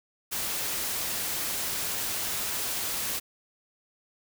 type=noise; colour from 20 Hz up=white; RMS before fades=-31 dBFS; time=0.31-3.2 s; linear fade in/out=20 ms; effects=none